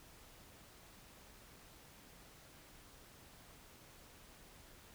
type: silence
effects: pink hiss -60 dBFS RMS until 4.94 s